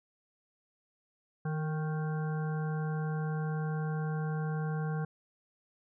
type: harmonic tone with a mistuned harmonic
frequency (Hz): 156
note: D#3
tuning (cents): +5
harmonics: 1 / 3 / 5 / 7 / 9 / 10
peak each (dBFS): -31 / -42 / -44 / -49 / -49 / -48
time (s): 1.45-5.05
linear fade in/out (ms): 5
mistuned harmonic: 3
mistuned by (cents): -28
effects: none